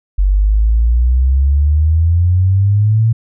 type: exponential sweep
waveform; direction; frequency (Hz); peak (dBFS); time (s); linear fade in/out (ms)
sine; up; 46.78 to 115; -8; 0.18-3.13; 10
effects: none